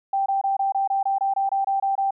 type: tone bursts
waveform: sine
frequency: 784 Hz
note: G5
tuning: in tune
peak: -19 dBFS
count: 13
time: 0.13-2.108 s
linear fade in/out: 5 ms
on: 130 ms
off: 24 ms
effects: none